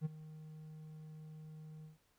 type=tone with ADSR envelope; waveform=triangle; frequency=155.56 Hz; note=D#3; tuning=in tune; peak=-30 dBFS; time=0.01-1.98 s; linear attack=44 ms; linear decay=20 ms; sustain=-17 dB; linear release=140 ms; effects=pink hiss -75 dBFS RMS until 2.18 s